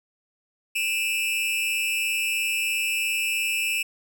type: tone with amplitude modulation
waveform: 45% pulse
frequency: 2637 Hz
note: E7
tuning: in tune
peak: -19 dBFS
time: 0.75-3.83 s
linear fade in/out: 10 ms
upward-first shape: sine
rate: 223 Hz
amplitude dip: 95%
effects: none